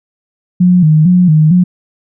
sine tone with vibrato, 166.9 Hz, E3, 22 cents sharp, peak -4 dBFS, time 0.6-1.64 s, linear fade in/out 10 ms, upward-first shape square, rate 2.2 Hz, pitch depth 130 cents each way, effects none

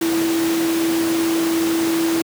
sine tone in noise, 330 Hz, E4, 2 cents sharp, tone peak -16 dBFS, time 0.01-2.22 s, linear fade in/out 5 ms, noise pink, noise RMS -25 dBFS, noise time 0.01-2.22 s, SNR +6 dB, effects high-pass 200 Hz 12 dB/octave

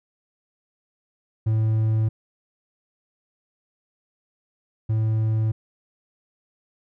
triangle tone pair in turn, 110 / 110 Hz, A2 / A2, 0 / 0 cents, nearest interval unison, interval 0 cents, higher neither, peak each -16 / -17 dBFS, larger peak first, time 1.46-2.09 / 4.89-5.52 s, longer neither, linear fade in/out 10 ms, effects none

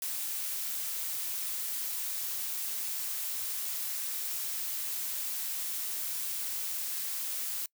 blue noise, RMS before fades -35 dBFS, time 0.02-7.66 s, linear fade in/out 2 ms, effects noise-tail reverb RT60 0.1 s tail -25 dB re dry

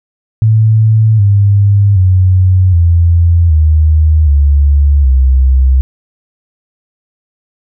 sine tone with pitch steps, 110 / 100.87 / 92.5 / 84.82 / 77.78 / 71.33 / 65.41 Hz, A2 / G2 / F#2 / E2 / D#2 / D2 / C2, 0 / +50 / 0 / +50 / 0 / -50 / 0 cents, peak -4 dBFS, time 0.42-5.81 s, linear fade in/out 0 ms, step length 770 ms, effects none

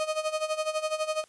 35% pulse tone with tremolo, 622 Hz, D#5, 1 cent flat, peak -23 dBFS, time 0-1.24 s, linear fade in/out 0 ms, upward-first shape sine, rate 12 Hz, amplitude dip 80%, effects white hiss -61 dBFS RMS until 1.28 s + resampled to 24000 Hz

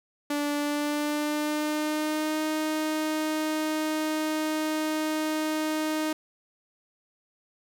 sawtooth tone with pitch glide, 291.3 to 310.4 Hz, D4 to D#4, -14 to -4 cents, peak -22 dBFS, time 0.3-6.13 s, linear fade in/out 5 ms, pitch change +110 cents, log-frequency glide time 0.56-2.42 s, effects none

